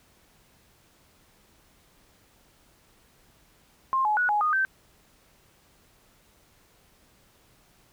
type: tone with pitch steps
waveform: sine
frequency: 1059 / 847 / 1466 / 835 / 1233 / 1552 Hz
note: C6 / G#5 / F#6 / G#5 / D#6 / G6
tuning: +21 / +34 / -16 / +9 / -16 / -18 cents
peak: -21 dBFS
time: 3.93-4.65 s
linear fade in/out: 0 ms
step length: 120 ms
effects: pink hiss -61 dBFS RMS until 7.92 s